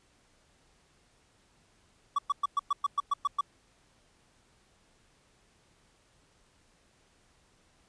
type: tone bursts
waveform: triangle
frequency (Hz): 1140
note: C#6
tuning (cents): +48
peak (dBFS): -22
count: 10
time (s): 2.16-3.41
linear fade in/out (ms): 5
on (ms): 26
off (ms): 110
effects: pink hiss -66 dBFS RMS until 7.88 s + resampled to 22050 Hz